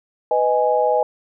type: chord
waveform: sine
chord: G# minor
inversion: first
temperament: just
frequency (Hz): 498.4 / 623 / 830.6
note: B4 / D#5 / G#5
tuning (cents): +16 / +2 / 0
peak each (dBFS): -19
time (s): 0.31-1.03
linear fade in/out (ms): 2
effects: none